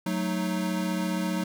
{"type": "chord", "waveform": "square", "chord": "D# diminished", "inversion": "first", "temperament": "equal", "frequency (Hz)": [185, 220, 311.1], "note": ["F#3", "A3", "D#4"], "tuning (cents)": [0, 0, 0], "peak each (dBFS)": [-29, -34, -33], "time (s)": [0.06, 1.44], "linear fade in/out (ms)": 5, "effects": []}